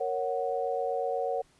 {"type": "chord", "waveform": "sine", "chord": "F# major", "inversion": "first", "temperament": "equal", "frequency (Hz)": [466.2, 554.4, 740], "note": ["A#4", "C#5", "F#5"], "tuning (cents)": [0, 0, 0], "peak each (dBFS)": -32, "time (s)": [0, 1.42], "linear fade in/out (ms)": 10, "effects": ["pink hiss -64 dBFS RMS until 1.59 s", "resampled to 24000 Hz"]}